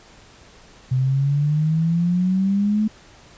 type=exponential sweep; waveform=sine; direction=up; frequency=127 to 217.3 Hz; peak=-16 dBFS; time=0.91-2.88 s; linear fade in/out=10 ms; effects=pink hiss -48 dBFS RMS until 3.37 s + resampled to 16000 Hz